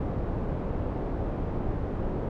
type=low-pass noise; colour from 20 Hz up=pink; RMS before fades=-30 dBFS; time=0-2.29 s; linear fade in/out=5 ms; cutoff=610 Hz; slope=12 dB/octave; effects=none